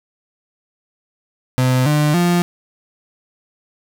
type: tone with pitch steps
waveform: 35% pulse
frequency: 128 / 149.6 / 174.85 Hz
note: C3 / D3 / F3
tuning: -38 / +32 / +2 cents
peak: -11 dBFS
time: 1.58-2.42 s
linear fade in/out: 0 ms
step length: 280 ms
effects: none